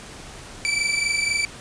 sawtooth tone pair together, 2308 / 2332 Hz, D7 / D7, -31 / -13 cents, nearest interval unison, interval 18 cents, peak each -20 dBFS, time 0.65-1.45 s, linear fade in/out 0 ms, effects pink hiss -40 dBFS RMS until 1.6 s + resampled to 22050 Hz

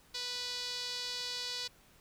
sawtooth tone with band-pass filter, 492.7 Hz, B4, 4 cents flat, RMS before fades -39 dBFS, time 0.14-1.68 s, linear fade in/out 10 ms, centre 4400 Hz, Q 3.5, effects pink hiss -63 dBFS RMS until 2 s

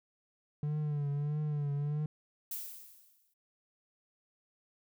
triangle tone with vibrato, 147 Hz, D3, 2 cents sharp, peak -29 dBFS, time 0.63-2.06 s, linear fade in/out 2 ms, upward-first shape triangle, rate 1.6 Hz, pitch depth 65 cents each way
violet noise with exponential decay, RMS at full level -37 dBFS, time 2.51-3.34 s, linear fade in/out 5 ms, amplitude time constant 180 ms
effects none

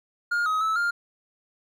triangle tone with pitch steps, 1417 / 1266 / 1306 / 1403 Hz, F6 / D#6 / E6 / F6, +25 / +30 / -17 / +8 cents, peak -20 dBFS, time 0.31-0.91 s, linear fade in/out 10 ms, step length 150 ms, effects none

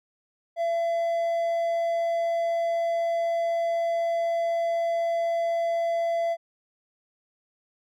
triangle tone, 674 Hz, E5, 38 cents sharp, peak -21 dBFS, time 0.56-6.37 s, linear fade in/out 50 ms, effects none

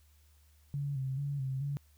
sine tone with vibrato, 137.3 Hz, C#3, 16 cents flat, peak -32 dBFS, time 0.74-1.77 s, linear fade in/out 0 ms, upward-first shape square, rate 2.3 Hz, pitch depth 59 cents each way, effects added 74 Hz sine -61 dBFS peak until 1.97 s + white hiss -70 dBFS RMS until 1.97 s

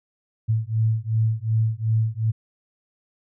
sine beating tone pair, 109.8 / 112.5 Hz, A2 / A2, -3 / +39 cents, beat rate 2.7 Hz, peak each -22 dBFS, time 0.48-2.32 s, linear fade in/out 20 ms, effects none

